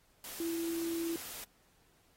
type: tone in noise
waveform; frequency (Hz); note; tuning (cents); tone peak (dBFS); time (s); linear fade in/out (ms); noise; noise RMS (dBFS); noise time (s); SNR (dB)
sine; 333.7; E4; +21; -33; 0.4-1.16; 2; white; -45; 0.24-1.44; +9
effects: pink hiss -69 dBFS RMS until 2.16 s + AAC 48 kbps